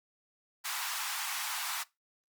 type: high-pass noise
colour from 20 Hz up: pink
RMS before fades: -36 dBFS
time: 0.64-1.84 s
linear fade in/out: 20 ms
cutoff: 830 Hz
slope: 48 dB/octave
effects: noise-tail reverb RT60 0.2 s tail -20 dB re dry + Opus 48 kbps